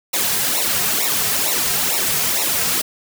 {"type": "noise with flanger", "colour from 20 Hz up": "white", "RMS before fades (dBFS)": -19, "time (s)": [0.13, 2.82], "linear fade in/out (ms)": 10, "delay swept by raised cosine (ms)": [0.62, 3.52], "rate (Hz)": 2.2, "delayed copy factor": -0.85, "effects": []}